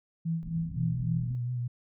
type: tone with tremolo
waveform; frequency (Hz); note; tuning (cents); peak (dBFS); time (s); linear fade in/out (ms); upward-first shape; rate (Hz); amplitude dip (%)
sine; 164.7; E3; -1; -26; 0.25-1.29; 10; sine; 3.7; 80
type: low-pass noise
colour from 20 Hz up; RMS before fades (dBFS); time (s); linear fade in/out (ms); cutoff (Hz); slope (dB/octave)
pink; -43; 0.43-1.35; 0; 260; 96
type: tone with vibrato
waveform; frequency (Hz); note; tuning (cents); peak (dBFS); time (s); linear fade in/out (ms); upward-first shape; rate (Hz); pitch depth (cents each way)
sine; 122.9; B2; -8; -29; 0.76-1.68; 10; triangle; 5.6; 43
effects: none